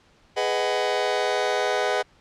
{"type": "chord", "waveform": "sawtooth", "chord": "G# minor seventh", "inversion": "none", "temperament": "just", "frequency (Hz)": [415.3, 498.4, 623, 747.5], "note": ["G#4", "B4", "D#5", "F#5"], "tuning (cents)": [0, 16, 2, 17], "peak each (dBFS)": -23, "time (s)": [0.36, 2.03], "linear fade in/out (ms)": 20, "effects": ["pink hiss -58 dBFS RMS until 2.2 s", "low-pass 5000 Hz 12 dB/octave"]}